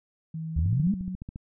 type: tone with pitch glide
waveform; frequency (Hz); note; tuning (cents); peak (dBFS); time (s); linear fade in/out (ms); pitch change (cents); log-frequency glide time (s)
sine; 160.6 to 184.48; E3 to F#3; -45 to -5; -31; 0.34-1.15; 5; +240; 0.61-0.91
type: exponential sweep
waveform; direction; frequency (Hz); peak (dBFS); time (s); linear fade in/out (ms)
sine; up; 68.6 to 221.1; -22; 0.56-0.94; 5
type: click train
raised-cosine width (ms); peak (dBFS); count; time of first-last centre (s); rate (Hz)
5; -25; 12; 0.59-1.359; 14.3
effects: none